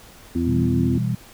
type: harmonic tone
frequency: 84.8 Hz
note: E2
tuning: 50 cents sharp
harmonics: 1 / 2 / 3 / 4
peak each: -26 / -31 / -21 / -27 dBFS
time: 0.35-0.98 s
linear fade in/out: 5 ms
type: chord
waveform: sine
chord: E minor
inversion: second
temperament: just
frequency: 123.61 / 164.81 / 197.78 Hz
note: B2 / E3 / G3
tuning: +2 / 0 / +16 cents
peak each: -22 / -26 / -26 dBFS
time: 0.47-1.15 s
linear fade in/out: 5 ms
effects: pink hiss -46 dBFS RMS until 1.33 s